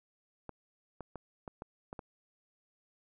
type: clicks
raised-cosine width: 1 ms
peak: -28 dBFS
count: 7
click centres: 0.493 / 1.007 / 1.157 / 1.478 / 1.621 / 1.929 / 1.992 s
effects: none